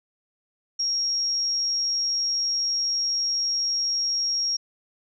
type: tone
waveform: sine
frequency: 5588 Hz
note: F8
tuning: in tune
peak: -22 dBFS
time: 0.79-4.57 s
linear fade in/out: 10 ms
effects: none